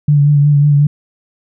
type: tone with vibrato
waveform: sine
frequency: 145.3 Hz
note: D3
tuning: 18 cents flat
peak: -6 dBFS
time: 0.08-0.87 s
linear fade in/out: 5 ms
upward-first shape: triangle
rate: 5.5 Hz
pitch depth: 38 cents each way
effects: none